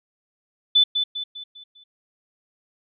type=tone with echo; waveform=sine; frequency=3503 Hz; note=A7; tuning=8 cents flat; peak=-12 dBFS; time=0.75-0.84 s; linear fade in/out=10 ms; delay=200 ms; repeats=5; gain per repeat=-7 dB; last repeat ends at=1.84 s; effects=none